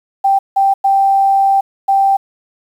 sine tone bursts at uneven times, 784 Hz, G5, in tune, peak -8 dBFS, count 4, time 0.24-0.39 / 0.56-0.74 / 0.84-1.61 / 1.88-2.17 s, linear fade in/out 10 ms, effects 7-bit

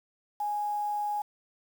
sine tone with quantisation, 830.6 Hz, G#5, in tune, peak -28 dBFS, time 0.4-1.22 s, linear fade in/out 5 ms, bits 8, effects none

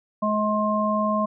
harmonic tone, 212 Hz, G#3, 36 cents sharp, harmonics 1 / 3 / 5, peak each -24 / -25 / -24 dBFS, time 0.22-1.26 s, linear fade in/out 10 ms, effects none

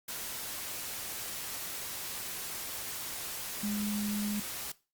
sine tone in noise, 207.7 Hz, G#3, in tune, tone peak -31 dBFS, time 3.63-4.4 s, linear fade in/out 5 ms, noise white, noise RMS -39 dBFS, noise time 0.08-4.72 s, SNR +5 dB, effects noise-tail reverb RT60 0.3 s tail -19 dB re dry + Opus 48 kbps

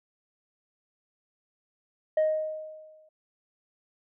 sine tone with exponential decay, 623 Hz, D#5, 2 cents sharp, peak -17 dBFS, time 2.17-3.09 s, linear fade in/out 5 ms, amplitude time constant 200 ms, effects tanh soft clip ceiling -19 dBFS

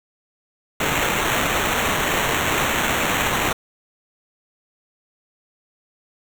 white noise with sample-and-hold, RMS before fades -21 dBFS, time 0.8-3.53 s, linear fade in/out 5 ms, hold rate 4900 Hz, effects none

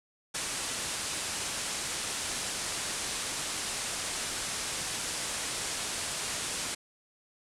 white low-pass noise, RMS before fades -35 dBFS, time 0.34-6.75 s, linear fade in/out 10 ms, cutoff 10000 Hz, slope 48 dB/octave, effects none

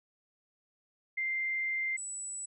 sine tone pair in turn, 2093 / 7902 Hz, C7 / B8, 0 / 0 cents, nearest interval octave + major seventh, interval 2300 cents, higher second, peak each -30 / -37 dBFS, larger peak first, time 1.17-1.97 / 1.97-2.46 s, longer first, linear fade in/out 10 ms, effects none

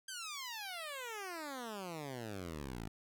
10% pulse exponential sweep, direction down, 1600 to 51.91 Hz, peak -34 dBFS, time 0.08-2.88 s, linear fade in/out 5 ms, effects none

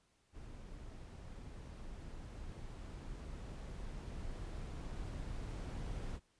brown noise with level ramp, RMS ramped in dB -51 to -42 dBFS, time 0.32-6.2 s, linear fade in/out 50 ms, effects pink hiss -75 dBFS RMS until 6.39 s + resampled to 22050 Hz

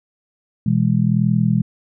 sine chord, E major, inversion second, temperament just, 123.61 / 164.81 / 206 Hz, B2 / E3 / G#3, +2 / 0 / -14 cents, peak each -18 dBFS, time 0.66-1.62 s, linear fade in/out 5 ms, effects none

